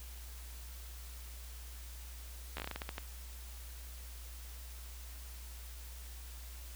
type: slowing click train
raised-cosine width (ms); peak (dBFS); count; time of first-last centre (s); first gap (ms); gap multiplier
0.3; -23; 11; 2.57-2.981; 13; 1.24
effects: added 60 Hz sine -46 dBFS peak until 6.75 s + white hiss -54 dBFS RMS until 6.75 s